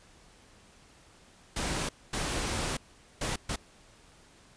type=noise bursts at uneven times; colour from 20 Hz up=pink; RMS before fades=-32 dBFS; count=4; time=1.56-1.89 / 2.13-2.77 / 3.21-3.36 / 3.49-3.56 s; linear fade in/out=5 ms; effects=pink hiss -58 dBFS RMS until 4.56 s + resampled to 22050 Hz